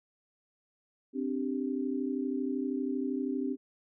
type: chord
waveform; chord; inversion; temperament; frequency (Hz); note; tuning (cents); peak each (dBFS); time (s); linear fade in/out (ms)
sine; C suspended second; none; just; 261.6 / 294.3 / 392.4; C4 / D4 / G4; 0 / +4 / +2; -32 / -35 / -37; 1.13-3.57; 50
effects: none